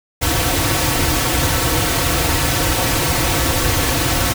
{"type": "noise with comb filter", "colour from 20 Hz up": "pink", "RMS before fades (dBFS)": -17, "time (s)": [0.21, 4.34], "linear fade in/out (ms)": 20, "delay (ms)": 4.9, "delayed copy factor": -0.8, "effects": []}